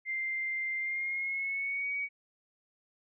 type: tone with pitch glide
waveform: sine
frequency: 2093 to 2256 Hz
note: C7 to C#7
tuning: 0 to +30 cents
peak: -31 dBFS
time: 0.05-2.09 s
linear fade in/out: 50 ms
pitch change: +130 cents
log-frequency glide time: 0.78-1.92 s
effects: none